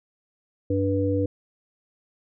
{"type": "harmonic tone", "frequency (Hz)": 97.5, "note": "G2", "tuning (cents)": -9, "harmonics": [1, 3, 5], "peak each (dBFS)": [-25, -25, -25], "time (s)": [0.7, 1.26], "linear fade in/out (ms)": 5, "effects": []}